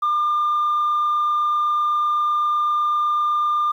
sine tone with frequency modulation, 1200 Hz, D6, 37 cents sharp, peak -15 dBFS, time 0.02-3.72 s, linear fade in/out 10 ms, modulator 27.9 Hz, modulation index 0.27, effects tanh soft clip ceiling -15 dBFS + 9-bit

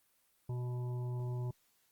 harmonic tone, 123.47 Hz, B2, in tune, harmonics 1 / 3 / 5 / 7 / 8, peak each -35 / -47 / -55 / -55 / -58 dBFS, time 0.49-1.51 s, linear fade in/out 5 ms, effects white hiss -73 dBFS RMS until 1.91 s + Opus 32 kbps

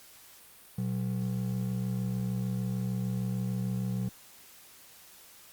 triangle ring-modulated tone, 153.7 Hz, D#3, 21 cents flat, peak -24 dBFS, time 0.78-4.09 s, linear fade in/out 5 ms, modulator 33.3 Hz, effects white hiss -54 dBFS RMS until 5.52 s + Opus 48 kbps

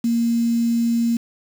sine tone with quantisation, 233.1 Hz, A#3, in tune, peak -16 dBFS, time 0.04-1.17 s, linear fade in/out 5 ms, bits 6, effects none

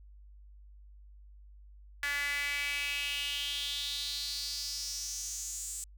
sawtooth tone with high-pass filter sweep, 286.4 Hz, D4, 43 cents flat, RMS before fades -36 dBFS, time 2.03-5.84 s, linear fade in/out 0 ms, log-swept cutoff 1800 to 7800 Hz, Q 5, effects added 50 Hz sine -51 dBFS peak until 5.97 s

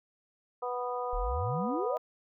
harmonic tone, 246.7 Hz, B3, 2 cents flat, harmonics 2 / 3 / 4 / 5, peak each -35 / -37 / -38 / -39 dBFS, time 0.62-1.98 s, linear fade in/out 10 ms
sine exponential sweep, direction up, 33.37 to 659.3 Hz, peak -31 dBFS, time 1.13-1.97 s, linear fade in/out 0 ms
effects none

